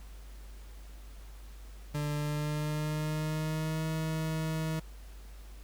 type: tone with pitch glide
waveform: 40% pulse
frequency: 148 to 158.62 Hz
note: D3 to D#3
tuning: +14 to +34 cents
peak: -30 dBFS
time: 1.94-4.8 s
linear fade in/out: 10 ms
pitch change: +120 cents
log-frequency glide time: 2.15-3.86 s
effects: added 50 Hz sine -45 dBFS peak until 5.63 s + pink hiss -58 dBFS RMS until 5.63 s